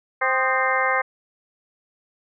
harmonic tone with a mistuned harmonic, 261.6 Hz, C4, in tune, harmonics 2 / 3 / 4 / 5 / 6 / 7 / 8, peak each -26 / -26 / -26 / -26 / -26 / -26 / -26 dBFS, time 0.21-1.02 s, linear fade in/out 10 ms, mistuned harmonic 5, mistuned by -95 cents, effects none

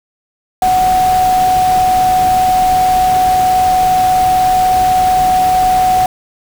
sine tone in noise, 741 Hz, F#5, 2 cents sharp, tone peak -8 dBFS, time 0.62-6.06 s, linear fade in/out 2 ms, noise pink, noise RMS -23 dBFS, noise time 0.62-6.06 s, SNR +12 dB, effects none

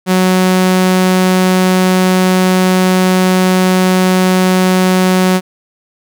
sawtooth tone, 185 Hz, F#3, in tune, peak -4 dBFS, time 0.06-5.41 s, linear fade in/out 50 ms, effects none

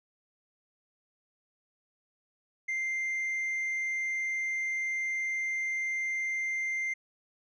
sine tone with tanh clipping, 2093 Hz, C7, in tune, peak -30 dBFS, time 2.68-6.94 s, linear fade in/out 10 ms, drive 2 dB, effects none

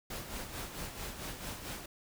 pink noise with tremolo, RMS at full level -40 dBFS, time 0.1-1.86 s, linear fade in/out 5 ms, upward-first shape sine, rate 4.5 Hz, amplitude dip 55%, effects none

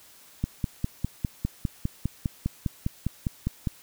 click train, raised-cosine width 5 ms, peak -13 dBFS, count 17, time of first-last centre 0.44-3.672 s, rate 4.95 Hz, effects white hiss -53 dBFS RMS until 3.82 s

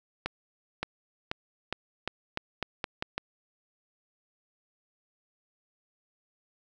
accelerating click train, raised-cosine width 0.3 ms, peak -14 dBFS, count 10, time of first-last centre 0.26-3.18 s, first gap 570 ms, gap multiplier 0.85, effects none

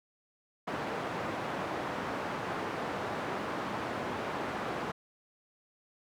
white band-pass noise, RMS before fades -36 dBFS, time 0.67-4.92 s, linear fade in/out 10 ms, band 120 to 1100 Hz, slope 12 dB/octave, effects none

